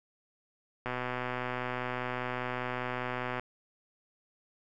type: click train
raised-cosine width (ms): 0.5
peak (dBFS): -19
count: 318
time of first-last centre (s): 0.86-3.396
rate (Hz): 125
effects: none